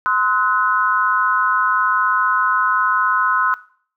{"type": "tone cluster", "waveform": "sine", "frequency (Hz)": [1036, 1281, 1480], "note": ["C6", "E6", "F#6"], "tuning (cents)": [-17, -50, 0], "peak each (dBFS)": -19, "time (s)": [0.06, 3.54], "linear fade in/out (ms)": 0, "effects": ["noise-tail reverb RT60 0.5 s tail -18 dB re dry"]}